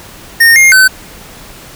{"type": "tone with pitch steps", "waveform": "square", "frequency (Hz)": [1840, 2128, 1523], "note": ["A#6", "C7", "F#6"], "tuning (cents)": [-23, 29, 50], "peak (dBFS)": -3, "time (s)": [0.4, 0.88], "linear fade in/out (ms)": 10, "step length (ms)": 160, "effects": ["pink hiss -33 dBFS RMS until 1.75 s"]}